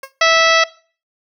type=tone with exponential decay; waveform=15% pulse; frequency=540 Hz; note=C#5; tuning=45 cents flat; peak=-19 dBFS; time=0.03-0.12 s; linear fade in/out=5 ms; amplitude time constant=19 ms
type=harmonic tone; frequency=655 Hz; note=E5; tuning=11 cents flat; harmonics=1 / 2 / 3 / 4 / 5 / 6 / 7 / 8 / 9; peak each=-15 / -15 / -15 / -19 / -21 / -24 / -24 / -24 / -26 dBFS; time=0.21-0.64 s; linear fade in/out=5 ms
type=clicks; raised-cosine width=1 ms; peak=-24 dBFS; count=6; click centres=0.269 / 0.323 / 0.369 / 0.406 / 0.471 / 0.505 s
effects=noise-tail reverb RT60 0.4 s tail -19 dB re dry